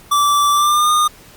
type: tone with pitch glide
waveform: square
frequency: 1163 to 1221.5 Hz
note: D6 to D#6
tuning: -17 to -32 cents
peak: -12 dBFS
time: 0.11-1.08 s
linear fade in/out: 10 ms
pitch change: +85 cents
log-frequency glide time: 0.51-0.91 s
effects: pink hiss -43 dBFS RMS until 1.36 s + Opus 48 kbps